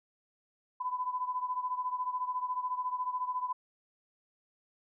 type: beating tone pair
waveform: sine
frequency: 1000 / 1014 Hz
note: B5 / B5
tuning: +21 / +45 cents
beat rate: 14 Hz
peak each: -33 / -37 dBFS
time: 0.8-3.53 s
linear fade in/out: 10 ms
effects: none